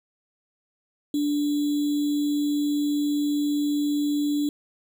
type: tone with sample-and-hold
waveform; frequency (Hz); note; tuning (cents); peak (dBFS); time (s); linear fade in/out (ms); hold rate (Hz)
sine; 292.5; D4; -7; -21; 1.14-4.49; 2; 3675
effects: none